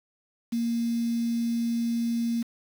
sine tone with quantisation, 233.1 Hz, A#3, in tune, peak -24 dBFS, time 0.52-2.43 s, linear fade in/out 10 ms, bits 7, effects none

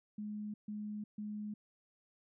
sine tone bursts, 210 Hz, G#3, 19 cents sharp, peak -39 dBFS, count 3, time 0.18-1.54 s, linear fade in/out 5 ms, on 360 ms, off 140 ms, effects none

